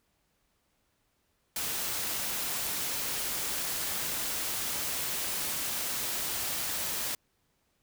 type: noise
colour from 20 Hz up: white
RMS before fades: -33 dBFS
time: 1.56-7.15 s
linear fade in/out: 2 ms
effects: pink hiss -74 dBFS RMS until 7.82 s